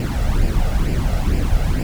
brown noise with flanger, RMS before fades -17 dBFS, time 0-1.83 s, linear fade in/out 2 ms, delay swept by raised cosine 0.4 to 1.5 ms, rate 2.2 Hz, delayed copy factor +0.6, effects none

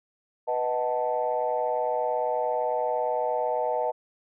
sine chord, B dominant seventh, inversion none, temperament equal, 493.9 / 622.3 / 740 / 880 Hz, B4 / D#5 / F#5 / A5, 0 / 0 / 0 / 0 cents, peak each -29 / -28 / -31 / -29 dBFS, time 0.47-3.92 s, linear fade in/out 20 ms, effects tanh soft clip ceiling -14 dBFS

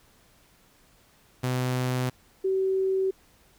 sawtooth / sine tone pair in turn, 126.9 / 381.7 Hz, B2 / G4, +47 / -46 cents, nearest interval octave + perfect fifth, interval 1907 cents, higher second, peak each -21 / -22 dBFS, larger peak first, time 1.43-2.1 / 2.44-3.11 s, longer neither, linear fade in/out 10 ms, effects pink hiss -60 dBFS RMS until 3.58 s

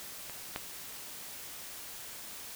clicks, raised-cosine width 0.3 ms, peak -27 / -18 dBFS, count 2, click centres 0.297 / 0.561 s, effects white hiss -45 dBFS RMS until 2.55 s

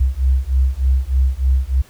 sine beating tone pair, 64 / 67.3 Hz, C2 / C2, -38 / +49 cents, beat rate 3.3 Hz, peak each -16 dBFS, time 0-1.82 s, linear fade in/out 10 ms, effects pink hiss -48 dBFS RMS until 1.89 s

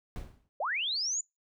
brown noise with exponential decay, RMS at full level -36 dBFS, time 0.16-0.49 s, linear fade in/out 0 ms, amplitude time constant 70 ms
sine linear sweep, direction up, 502 to 7090 Hz, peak -29 dBFS, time 0.6-1.21 s, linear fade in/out 5 ms
effects noise-tail reverb RT60 0.2 s tail -25 dB re dry

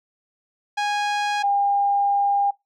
sawtooth / sine tone pair in turn, 825 / 804.3 Hz, G#5 / G5, -12 / +44 cents, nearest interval unison, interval 44 cents, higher first, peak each -17 dBFS, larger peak neither, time 0.77-1.43 / 1.43-2.51 s, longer second, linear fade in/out 10 ms, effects noise-tail reverb RT60 0.2 s tail -24 dB re dry + low-pass 5000 Hz 12 dB/octave

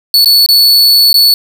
45% pulse tone with dropouts, 4435 Hz, C#8, in tune, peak -3 dBFS, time 0.14-1.34 s, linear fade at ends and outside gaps 1 ms, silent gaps 0.246-0.258 / 0.462-0.488 / 1.13-1.142 s, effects none

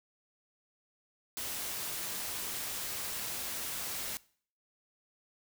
white noise, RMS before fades -38 dBFS, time 1.37-4.17 s, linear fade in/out 0 ms, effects noise-tail reverb RT60 0.5 s tail -21 dB re dry

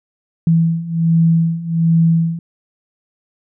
sine beating tone pair, 164.3 / 165.6 Hz, E3 / E3, -5 / +8 cents, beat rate 1.3 Hz, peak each -16 / -13 dBFS, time 0.47-2.39 s, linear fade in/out 2 ms, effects none

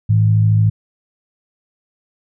sine tone pair together, 107.3 / 160.77 Hz, A2 / E3, -43 / -43 cents, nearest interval perfect fifth, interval 700 cents, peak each -10 / -19 dBFS, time 0.09-0.7 s, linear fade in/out 10 ms, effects none

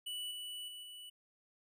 square tone with level steps, 2960 Hz, F#7, in tune, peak -40 / -43 / -47 / -49 dBFS, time 0.06-1.1 s, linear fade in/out 10 ms, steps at 0.31 / 0.68 / 0.83 s, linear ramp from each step 2 ms, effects none

